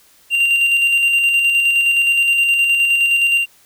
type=tone with tremolo; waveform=triangle; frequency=2775 Hz; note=F7; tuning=12 cents flat; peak=-9 dBFS; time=0.3-3.46 s; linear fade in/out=50 ms; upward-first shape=square; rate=9.6 Hz; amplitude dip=30%; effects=white hiss -51 dBFS RMS until 3.65 s